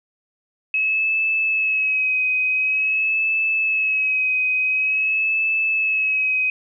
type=tone with vibrato; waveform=sine; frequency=2568 Hz; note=E7; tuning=46 cents flat; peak=-17 dBFS; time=0.74-6.5 s; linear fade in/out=2 ms; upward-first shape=sine; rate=0.47 Hz; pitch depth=36 cents each way; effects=none